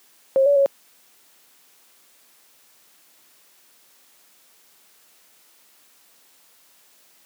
sine tone with pitch steps, 537 / 570 / 554 Hz, C5 / C#5 / C#5, +45 / +48 / -1 cents, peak -13 dBFS, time 0.36-0.66 s, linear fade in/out 0 ms, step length 100 ms, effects white hiss -56 dBFS RMS until 7.25 s + high-pass 200 Hz 12 dB/octave

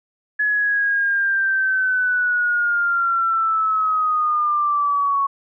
sine linear sweep, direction down, 1700 to 1105 Hz, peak -16 dBFS, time 0.39-5.27 s, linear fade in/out 10 ms, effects none

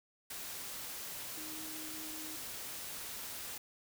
sine tone in noise, 312.4 Hz, D#4, 7 cents sharp, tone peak -49 dBFS, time 1.37-2.36 s, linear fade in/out 5 ms, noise white, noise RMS -44 dBFS, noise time 0.3-3.58 s, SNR -8 dB, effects none

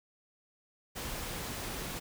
pink noise, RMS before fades -39 dBFS, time 0.95-2 s, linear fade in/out 20 ms, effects none

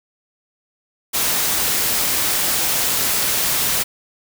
white noise, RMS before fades -19 dBFS, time 1.13-3.84 s, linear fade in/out 20 ms, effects none

